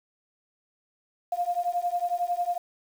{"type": "beating tone pair", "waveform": "sine", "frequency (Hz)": [698.5, 709.5], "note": ["F5", "F5"], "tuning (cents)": [0, 27], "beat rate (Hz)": 11, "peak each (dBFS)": -28, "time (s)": [1.32, 2.58], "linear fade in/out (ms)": 5, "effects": ["8-bit"]}